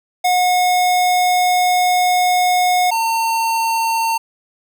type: tone pair in turn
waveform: square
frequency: 725 / 907.4 Hz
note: F#5 / A#5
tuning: -35 / -47 cents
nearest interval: major third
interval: 388 cents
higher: second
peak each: -13 / -16 dBFS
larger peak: first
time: 0.24-2.91 / 2.91-4.18 s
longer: first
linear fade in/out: 10 ms
effects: none